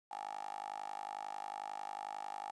10% pulse tone with high-pass filter, 51.1 Hz, G#1, 27 cents flat, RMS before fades -44 dBFS, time 0.11-2.51 s, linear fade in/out 5 ms, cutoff 830 Hz, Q 9.5, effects resampled to 22050 Hz + 12-bit

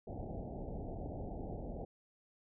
pink low-pass noise, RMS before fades -43 dBFS, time 0.07-1.85 s, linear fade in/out 5 ms, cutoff 810 Hz, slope 96 dB/octave, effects none

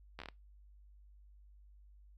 slowing click train, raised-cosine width 0.3 ms, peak -29 dBFS, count 6, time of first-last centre 0.19-0.287 s, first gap 12 ms, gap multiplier 1.24, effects noise-tail reverb RT60 0.2 s tail -22 dB re dry + added 50 Hz sine -57 dBFS peak until 2.17 s

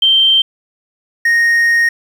sine / triangle tone pair in turn, 3136 / 1861 Hz, G7 / A#6, 0 / -3 cents, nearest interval major sixth, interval 903 cents, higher first, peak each -7 dBFS, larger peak neither, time 0.02-0.42 / 1.25-1.89 s, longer second, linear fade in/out 5 ms, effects 7-bit

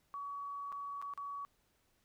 sine tone with dropouts, 1131 Hz, C#6, 34 cents sharp, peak -40 dBFS, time 0.14-1.45 s, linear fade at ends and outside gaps 0 ms, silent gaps 0.72-0.725 / 1.016-1.024 / 1.137-1.176 s, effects pink hiss -75 dBFS RMS until 2.04 s

